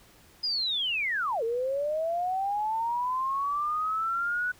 sine linear two-way sweep, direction down then up, 5020 to 444.7 to 1488 Hz, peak -26 dBFS, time 0.43-4.52 s, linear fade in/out 10 ms, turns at 1.43 s, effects pink hiss -57 dBFS RMS until 4.59 s

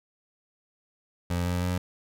25% pulse tone with pitch steps, 87.7 / 88.82 / 89.96 Hz, F2 / F2 / F#2, +8 / +30 / -48 cents, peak -22 dBFS, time 1.3-1.78 s, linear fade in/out 5 ms, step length 160 ms, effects none

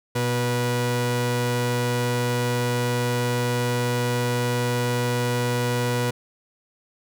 sawtooth tone pair together, 121.85 / 243.7 Hz, B2 / B3, -23 / -23 cents, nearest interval octave, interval 1200 cents, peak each -19 dBFS, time 0.15-6.11 s, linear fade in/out 10 ms, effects none

